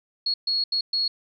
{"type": "tone bursts at uneven times", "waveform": "sine", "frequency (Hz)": 4327, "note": "C#8", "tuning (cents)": -43, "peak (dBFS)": -21, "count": 4, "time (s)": [[0.26, 0.34], [0.47, 0.64], [0.72, 0.81], [0.93, 1.08]], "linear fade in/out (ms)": 5, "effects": []}